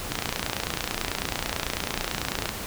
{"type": "click train", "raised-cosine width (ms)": 0.2, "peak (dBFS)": -8, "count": 70, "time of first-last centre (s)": [0.12, 2.491], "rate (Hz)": 29.1, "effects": ["pink hiss -34 dBFS RMS until 2.66 s"]}